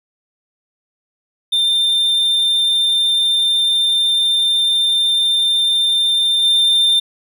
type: tone with level steps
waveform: triangle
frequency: 3594 Hz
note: A7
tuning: 36 cents sharp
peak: -11 / -9 dBFS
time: 1.52-7 s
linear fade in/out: 10 ms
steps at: 6.43 s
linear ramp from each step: 10 ms
effects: none